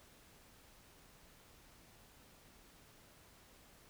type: silence
effects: pink hiss -63 dBFS RMS until 3.89 s